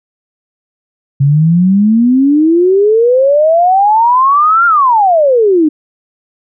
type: exponential two-way sweep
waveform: sine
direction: up then down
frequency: 135.5 to 1415 to 293.6 Hz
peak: -5 dBFS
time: 1.2-5.69 s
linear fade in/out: 10 ms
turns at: 4.66 s
effects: none